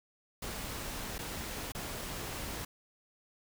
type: noise with dropouts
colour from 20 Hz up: pink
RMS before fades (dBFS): -40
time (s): 0.42-2.65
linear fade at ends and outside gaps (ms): 5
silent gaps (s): 1.182-1.189 / 1.721-1.748
effects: none